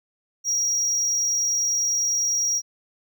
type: tone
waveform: triangle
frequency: 5690 Hz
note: F8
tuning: 31 cents sharp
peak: -19 dBFS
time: 0.44-2.62 s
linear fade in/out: 50 ms
effects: none